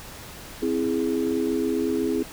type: chord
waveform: sine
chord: C augmented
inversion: none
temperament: equal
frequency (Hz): 261.6 / 329.6 / 415.3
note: C4 / E4 / G#4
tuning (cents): 0 / 0 / 0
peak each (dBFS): -26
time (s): 0.62-2.23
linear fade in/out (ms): 5
effects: pink hiss -41 dBFS RMS until 2.32 s